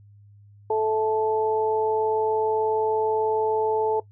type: harmonic tone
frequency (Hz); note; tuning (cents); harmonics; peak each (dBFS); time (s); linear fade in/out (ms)
218.3; A3; -13; 2 / 3 / 4; -21 / -33 / -25; 0.7-4; 5
effects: noise-tail reverb RT60 0.1 s tail -19 dB re dry + added 102 Hz sine -48 dBFS peak until 4.11 s